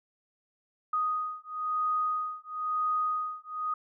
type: beating tone pair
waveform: sine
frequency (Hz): 1244.5 / 1245.5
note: D#6 / D#6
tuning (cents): 0 / +1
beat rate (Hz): 1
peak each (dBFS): -31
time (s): 0.93-3.74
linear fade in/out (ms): 5
effects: none